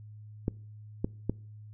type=clicks; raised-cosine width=3 ms; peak=-15 dBFS; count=3; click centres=0.481 / 1.045 / 1.296 s; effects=noise-tail reverb RT60 0.5 s tail -24 dB re dry + added 106 Hz sine -45 dBFS peak until 1.73 s